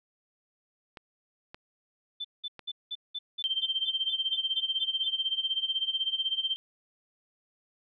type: clicks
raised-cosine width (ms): 0.3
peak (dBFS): -27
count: 3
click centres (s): 0.972 / 1.545 / 2.593
type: tone bursts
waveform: sine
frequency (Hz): 3520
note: A7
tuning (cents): 0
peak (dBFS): -32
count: 13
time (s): 2.2-5.078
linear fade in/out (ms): 10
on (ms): 46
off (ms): 190
type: tone with tremolo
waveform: sine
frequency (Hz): 3136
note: G7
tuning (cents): 0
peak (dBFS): -24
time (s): 3.44-6.56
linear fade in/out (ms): 0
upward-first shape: sine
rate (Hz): 16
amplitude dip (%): 85
effects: none